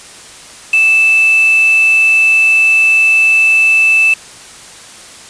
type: tone with quantisation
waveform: sine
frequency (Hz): 2637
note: E7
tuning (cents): 0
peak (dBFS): -6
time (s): 0.73-4.14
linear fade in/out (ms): 5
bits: 3
effects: white hiss -34 dBFS RMS until 5.29 s + resampled to 22050 Hz